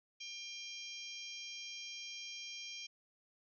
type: harmonic tone with a mistuned harmonic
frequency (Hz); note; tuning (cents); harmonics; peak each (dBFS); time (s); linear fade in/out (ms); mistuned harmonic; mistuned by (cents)
798; G5; +31; 3 / 4 / 5 / 6 / 7 / 8; -50 / -49 / -58 / -55 / -50 / -56; 0.2-2.87; 10; 5; +20
effects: none